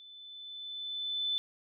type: tone with level ramp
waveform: sine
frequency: 3513 Hz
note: A7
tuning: 3 cents flat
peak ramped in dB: -50 to -28 dBFS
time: 0-1.38 s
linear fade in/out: 0 ms
effects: none